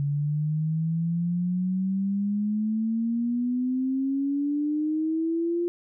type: exponential sweep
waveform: sine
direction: up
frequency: 141.3 to 349.2 Hz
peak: -23 dBFS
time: 0-5.68 s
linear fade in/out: 0 ms
effects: none